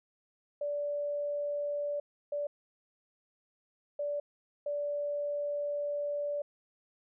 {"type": "tone bursts at uneven times", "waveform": "sine", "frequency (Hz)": 581, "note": "D5", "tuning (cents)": -19, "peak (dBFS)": -31, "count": 4, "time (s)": [[0.61, 2], [2.32, 2.47], [3.99, 4.2], [4.66, 6.42]], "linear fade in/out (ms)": 5, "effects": []}